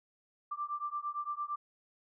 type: beating tone pair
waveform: sine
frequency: 1174.7 / 1183.5 Hz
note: D6 / D6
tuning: 0 / +13 cents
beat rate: 8.8 Hz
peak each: -38 / -38 dBFS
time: 0.51-1.56 s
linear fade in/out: 10 ms
effects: none